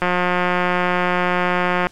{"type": "click train", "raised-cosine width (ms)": 0.5, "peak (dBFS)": -4, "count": 332, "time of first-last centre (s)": [0.02, 1.869], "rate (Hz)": 179, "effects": ["pink hiss -49 dBFS RMS until 1.91 s", "low-pass 10000 Hz 12 dB/octave"]}